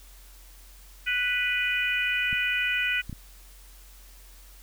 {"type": "harmonic tone", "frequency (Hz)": 493.9, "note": "B4", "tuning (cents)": 0, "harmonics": [3, 4, 5, 6], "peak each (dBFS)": [-29, -30, -27, -33], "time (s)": [1.06, 3.02], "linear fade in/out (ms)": 20}
{"type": "clicks", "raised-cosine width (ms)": 5, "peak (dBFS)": -24, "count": 3, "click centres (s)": [2.329, 3.096, 3.128]}
{"effects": ["added 45 Hz sine -48 dBFS peak until 4.62 s", "white hiss -54 dBFS RMS until 4.62 s"]}